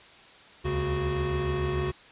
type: tone cluster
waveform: square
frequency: 70.9 / 77.9 / 138.7 / 368.6 Hz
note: C#2 / D#2 / C#3 / F#4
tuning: +40 / +3 / +1 / -7 cents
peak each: -34 / -36 / -32 / -30 dBFS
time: 0.64-1.92 s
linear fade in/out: 20 ms
effects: white hiss -51 dBFS RMS until 2.11 s + resampled to 8000 Hz